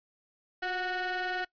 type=ring-modulated tone; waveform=30% pulse; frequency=370 Hz; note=F#4; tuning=in tune; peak=-25 dBFS; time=0.62-1.45 s; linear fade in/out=10 ms; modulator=1100 Hz; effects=noise-tail reverb RT60 0.1 s tail -22 dB re dry + resampled to 11025 Hz